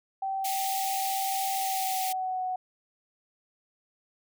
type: tone with pitch glide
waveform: sine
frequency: 774 to 740.3 Hz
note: G5 to F#5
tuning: -22 to +1 cents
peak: -28 dBFS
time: 0.22-2.56 s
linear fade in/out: 5 ms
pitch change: -77 cents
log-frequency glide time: 1.53-2.44 s
type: high-pass noise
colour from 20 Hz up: white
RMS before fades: -34 dBFS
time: 0.44-2.13 s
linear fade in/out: 10 ms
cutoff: 1900 Hz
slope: 96 dB/octave
effects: none